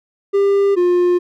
triangle tone pair in turn, 398.4 / 354.9 Hz, G4 / F4, +28 / +28 cents, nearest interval major second, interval 200 cents, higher first, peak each -9 / -9 dBFS, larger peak neither, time 0.33-0.76 / 0.76-1.19 s, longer neither, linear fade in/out 20 ms, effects none

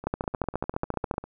two click trains, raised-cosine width 1 ms, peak -12 / -24 dBFS, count 17 / 13, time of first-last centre 0.07-1.181 / 0.04-1.24 s, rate 14.4 / 10 Hz, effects none

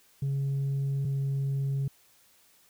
sine tone pair in turn, 138 / 137.46 Hz, C#3 / C#3, -7 / -14 cents, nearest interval unison, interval 7 cents, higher first, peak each -24 dBFS, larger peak neither, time 0.22-1.05 / 1.05-1.88 s, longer neither, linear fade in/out 5 ms, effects tanh soft clip ceiling -25 dBFS + white hiss -62 dBFS RMS until 2.69 s

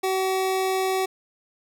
25% pulse tone, 378.7 Hz, F#4, 40 cents sharp, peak -18 dBFS, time 0.03-1.06 s, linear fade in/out 10 ms, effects none

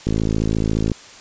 click train, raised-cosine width 3 ms, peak -7 dBFS, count 47, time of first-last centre 0.07-0.917 s, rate 54.3 Hz, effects white hiss -41 dBFS RMS until 1.2 s + resampled to 16000 Hz

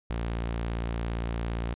sawtooth tone, 57.5 Hz, A#1, 23 cents flat, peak -25 dBFS, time 0.1-1.74 s, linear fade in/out 0 ms, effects resampled to 8000 Hz

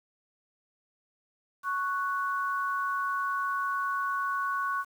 sine tone pair together, 1108.7 / 1479.9 Hz, C#6 / F#6, 0 / 0 cents, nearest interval perfect fourth, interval 500 cents, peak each -29 / -32 dBFS, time 1.63-4.85 s, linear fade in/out 50 ms, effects 9-bit

